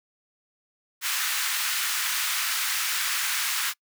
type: high-pass noise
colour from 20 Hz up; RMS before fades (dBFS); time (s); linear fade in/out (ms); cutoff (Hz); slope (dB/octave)
pink; -27; 1.01-3.74; 50; 1300; 24
effects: noise-tail reverb RT60 0.1 s tail -26 dB re dry